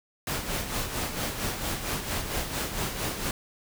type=noise with tremolo; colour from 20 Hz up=pink; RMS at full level=-29 dBFS; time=0.27-3.31 s; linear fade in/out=2 ms; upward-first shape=sine; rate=4.4 Hz; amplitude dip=55%; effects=none